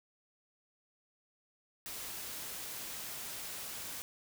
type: noise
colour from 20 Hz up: white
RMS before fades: -43 dBFS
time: 1.86-4.02 s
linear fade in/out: 0 ms
effects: none